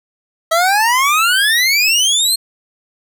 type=exponential sweep; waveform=25% pulse; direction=up; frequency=640 to 4275 Hz; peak=-7 dBFS; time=0.51-2.36 s; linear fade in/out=10 ms; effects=none